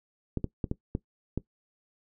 clicks, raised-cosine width 3 ms, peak -16 dBFS, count 6, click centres 0.373 / 0.443 / 0.642 / 0.714 / 0.951 / 1.376 s, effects noise-tail reverb RT60 0.1 s tail -18 dB re dry

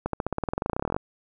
accelerating click train, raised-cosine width 1 ms, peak -12 dBFS, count 23, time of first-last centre 0.06-0.965 s, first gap 73 ms, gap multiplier 0.94, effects none

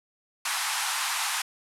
pink band-pass noise, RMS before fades -29 dBFS, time 0.45-1.42 s, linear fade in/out 5 ms, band 820 to 12000 Hz, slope 48 dB/octave, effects none

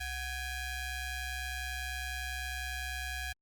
sawtooth ring-modulated tone, 802 Hz, G5, 39 cents sharp, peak -29 dBFS, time 0-3.33 s, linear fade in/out 10 ms, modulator 867 Hz, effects Opus 48 kbps

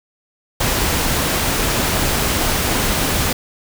pink noise, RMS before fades -18 dBFS, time 0.6-3.33 s, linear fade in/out 5 ms, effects none

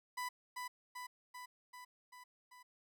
30% pulse tone with echo, 994 Hz, B5, 11 cents sharp, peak -36 dBFS, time 0.17-0.29 s, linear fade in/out 10 ms, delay 390 ms, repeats 6, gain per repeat -3 dB, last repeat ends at 2.63 s, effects none

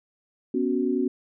sine chord, B suspended second, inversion none, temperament equal, 246.9 / 277.2 / 370 Hz, B3 / C#4 / F#4, 0 / 0 / 0 cents, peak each -26 dBFS, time 0.54-1.08 s, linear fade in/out 5 ms, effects none

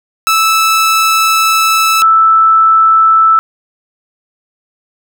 sawtooth / sine tone pair in turn, 1312 / 1318 Hz, E6 / E6, -9 / -1 cents, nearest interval unison, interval 8 cents, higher second, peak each -4 dBFS, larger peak neither, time 0.27-2.02 / 2.02-3.39 s, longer first, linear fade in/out 0 ms, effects none

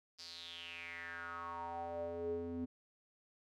square tone with band-pass filter sweep, 85 Hz, F2, 46 cents flat, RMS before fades -44 dBFS, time 0.18-2.66 s, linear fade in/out 20 ms, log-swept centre 5000 to 280 Hz, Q 6.5, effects none

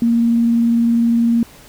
sine tone with vibrato, 233.1 Hz, A#3, in tune, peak -11 dBFS, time 0.02-1.43 s, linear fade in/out 2 ms, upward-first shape sine, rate 20 Hz, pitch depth 20 cents each way, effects pink hiss -43 dBFS RMS until 1.68 s

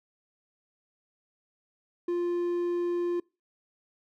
triangle tone, 349.2 Hz, F4, in tune, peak -24 dBFS, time 2.08-3.2 s, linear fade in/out 5 ms, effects noise-tail reverb RT60 0.3 s tail -26 dB re dry

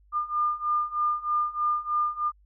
sine beating tone pair, 1204 / 1207.2 Hz, D6 / D6, +43 / +47 cents, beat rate 3.2 Hz, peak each -28 / -26 dBFS, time 0.12-2.32 s, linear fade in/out 50 ms, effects added 50 Hz sine -56 dBFS peak until 2.45 s

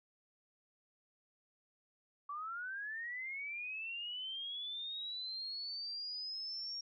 sine linear sweep, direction up, 1133 to 5588 Hz, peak -40 dBFS, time 2.29-6.81 s, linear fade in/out 5 ms, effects none

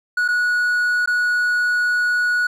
triangle tone with dropouts, 1462 Hz, F#6, 21 cents flat, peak -14 dBFS, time 0.17-2.47 s, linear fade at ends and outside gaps 5 ms, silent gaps 0.28-0.285 / 1.06-1.074 s, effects none

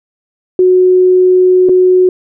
sine tone with dropouts, 367.3 Hz, F#4, 13 cents flat, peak -4 dBFS, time 0.59-2.09 s, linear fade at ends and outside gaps 2 ms, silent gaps 1.688-1.693 s, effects none

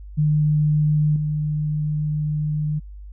sine tone with level steps, 151.2 Hz, D#3, 49 cents flat, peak -15 / -20 dBFS, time 0.17-2.8 s, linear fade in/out 20 ms, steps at 1.16 s, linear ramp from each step 2 ms, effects added 50 Hz sine -35 dBFS peak until 3.12 s

